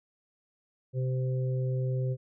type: harmonic tone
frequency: 129.2 Hz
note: C3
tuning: 21 cents flat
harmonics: 1 / 3 / 4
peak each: -27 / -39 / -39 dBFS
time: 0.93-2.17 s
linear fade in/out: 50 ms
effects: none